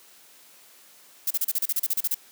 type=noise bursts; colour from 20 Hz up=violet; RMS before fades=-24 dBFS; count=13; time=1.27-2.146 s; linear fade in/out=5 ms; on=36 ms; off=34 ms; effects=white hiss -53 dBFS RMS until 2.31 s + high-pass 200 Hz 12 dB/octave